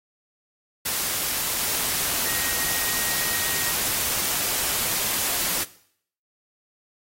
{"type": "tone in noise", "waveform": "sine", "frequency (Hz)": 1881, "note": "A#6", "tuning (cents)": 15, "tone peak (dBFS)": -35, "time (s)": [2.25, 3.72], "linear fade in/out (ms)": 10, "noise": "white", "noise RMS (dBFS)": -25, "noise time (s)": [0.85, 5.64], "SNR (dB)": -13, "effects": ["noise-tail reverb RT60 0.6 s tail -17 dB re dry", "AAC 48 kbps"]}